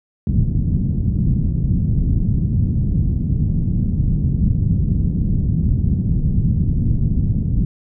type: low-pass noise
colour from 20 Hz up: white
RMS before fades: -17 dBFS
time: 0.27-7.65 s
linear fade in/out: 2 ms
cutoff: 180 Hz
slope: 24 dB/octave
effects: none